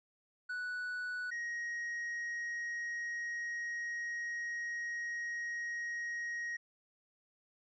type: tone pair in turn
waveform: triangle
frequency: 1480 / 1884.7 Hz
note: F#6 / A#6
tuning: 0 / +19 cents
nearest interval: major third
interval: 419 cents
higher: second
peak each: -35 / -35 dBFS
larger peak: neither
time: 0.49-1.31 / 1.31-6.57 s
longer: second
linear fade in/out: 10 ms
effects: resampled to 16000 Hz